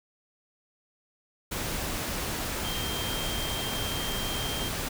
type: tone in noise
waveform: sine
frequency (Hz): 3176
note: G7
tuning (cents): +22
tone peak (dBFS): -35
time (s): 2.64-4.69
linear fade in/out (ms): 10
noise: pink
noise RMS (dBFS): -32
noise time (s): 1.51-4.89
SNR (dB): -6
effects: none